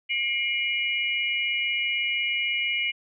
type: tone cluster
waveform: sine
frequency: 2145 / 2371 / 2916 Hz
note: C7 / D7 / F#7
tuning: +42 / +16 / -26 cents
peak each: -28 dBFS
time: 0.09-2.92 s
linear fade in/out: 20 ms
effects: none